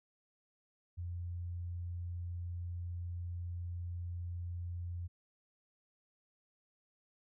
sine tone, 87.31 Hz, F2, in tune, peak -38 dBFS, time 0.97-5.08 s, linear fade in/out 20 ms, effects none

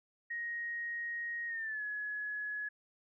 sine tone with pitch glide, 1877 to 1691.6 Hz, A#6 to G#6, +11 to +31 cents, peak -36 dBFS, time 0.3-2.69 s, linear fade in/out 10 ms, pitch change -180 cents, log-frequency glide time 1.47-1.83 s, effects none

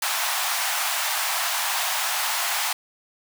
pink high-pass noise, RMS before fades -25 dBFS, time 0.02-2.73 s, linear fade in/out 5 ms, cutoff 710 Hz, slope 48 dB/octave, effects none

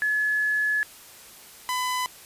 sine / sawtooth tone pair in turn, 1707 / 1004.2 Hz, G#6 / B5, +47 / +29 cents, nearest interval major sixth, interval 918 cents, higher first, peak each -21 dBFS, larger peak neither, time 0.02-0.83 / 1.69-2.06 s, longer first, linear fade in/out 0 ms, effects white hiss -47 dBFS RMS until 2.25 s + resampled to 32000 Hz

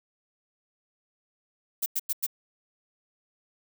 violet noise bursts, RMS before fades -27 dBFS, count 4, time 1.82-2.266 s, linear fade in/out 10 ms, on 41 ms, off 94 ms, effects none

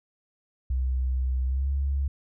sine tone with pitch glide, 64.1 to 69.1 Hz, C2 to C#2, -35 to -5 cents, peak -23 dBFS, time 0.7-2.08 s, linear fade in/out 5 ms, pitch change +130 cents, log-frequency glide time 1.45-1.7 s, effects none

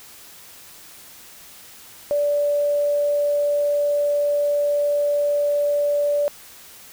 sine tone, 581 Hz, D5, 19 cents flat, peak -17 dBFS, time 2.11-6.28 s, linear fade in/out 0 ms, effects white hiss -44 dBFS RMS until 6.92 s

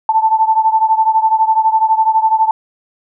sine beating tone pair, 879 / 891 Hz, A5 / A5, -2 / +22 cents, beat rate 12 Hz, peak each -11 / -14 dBFS, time 0.09-2.51 s, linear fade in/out 2 ms, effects none

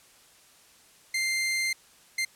sawtooth tone bursts at uneven times, 2093 Hz, C7, in tune, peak -22 dBFS, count 2, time 1.14-1.73 / 2.18-2.25 s, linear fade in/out 5 ms, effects white hiss -57 dBFS RMS until 2.35 s + low-pass 11000 Hz 12 dB/octave

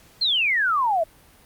sine exponential sweep, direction down, 4321 to 622.3 Hz, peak -18 dBFS, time 0.21-1.04 s, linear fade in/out 10 ms, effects pink hiss -53 dBFS RMS until 1.45 s + Opus 48 kbps

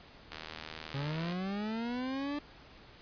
click train, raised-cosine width 0.2 ms, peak -24 dBFS, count 80, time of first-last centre 0.32-1.323 s, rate 78.8 Hz
40% pulse linear sweep, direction up, 134.9 to 294.8 Hz, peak -33 dBFS, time 0.94-2.39 s, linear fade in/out 5 ms
effects pink hiss -55 dBFS RMS until 3.01 s + resampled to 11025 Hz

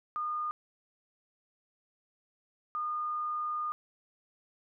sine tone bursts at uneven times, 1220 Hz, D#6, 34 cents flat, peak -31 dBFS, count 2, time 0.16-0.51 / 2.75-3.72 s, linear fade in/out 0 ms, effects none

